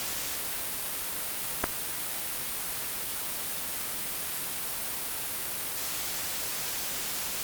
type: clicks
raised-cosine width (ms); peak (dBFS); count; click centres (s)
0.5; -14 / -8; 2; 1.638 / 1.641
effects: white hiss -33 dBFS RMS until 7.43 s + Opus 48 kbps